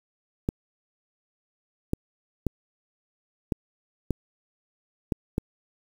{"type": "clicks", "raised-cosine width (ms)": 3, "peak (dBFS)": -11, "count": 7, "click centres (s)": [0.489, 1.934, 2.467, 3.522, 4.107, 5.122, 5.381], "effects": ["7-bit"]}